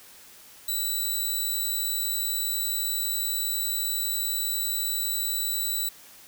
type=tone; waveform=5% pulse; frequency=3951 Hz; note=B7; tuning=in tune; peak=-18 dBFS; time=0.68-5.89 s; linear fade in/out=5 ms; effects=white hiss -50 dBFS RMS until 6.27 s